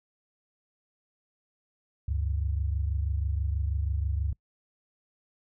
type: tone pair together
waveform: sine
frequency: 71 / 97.2 Hz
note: C#2 / G2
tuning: +42 / -14 cents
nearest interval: perfect fourth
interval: 544 cents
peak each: -27 / -32 dBFS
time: 2.08-4.33 s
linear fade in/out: 5 ms
effects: noise-tail reverb RT60 0.1 s tail -25 dB re dry